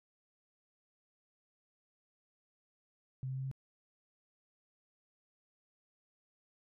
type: tone with pitch steps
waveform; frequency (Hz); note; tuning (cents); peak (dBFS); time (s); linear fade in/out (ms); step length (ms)
sine; 130.81 / 131.8 / 132.79 / 133.79; C3 / C3 / C3 / C3; 0 / +13 / +26 / +39; -36; 3.23-3.514; 0; 71
effects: none